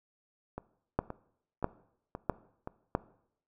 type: two click trains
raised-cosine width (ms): 1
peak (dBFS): -24 / -13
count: 5 / 4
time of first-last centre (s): 0.58-2.674 / 0.99-2.951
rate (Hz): 1.91 / 1.53
effects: noise-tail reverb RT60 0.7 s tail -19 dB re dry